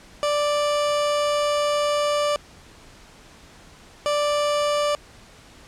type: tone pair in turn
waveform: 30% pulse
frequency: 587.3 / 587.3 Hz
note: D5 / D5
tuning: 0 / 0 cents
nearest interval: unison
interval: 0 cents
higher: neither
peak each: -17 dBFS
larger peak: neither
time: 0.23-2.36 / 4.06-4.95 s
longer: first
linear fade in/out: 0 ms
effects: pink hiss -48 dBFS RMS until 5.67 s + low-pass 8000 Hz 12 dB/octave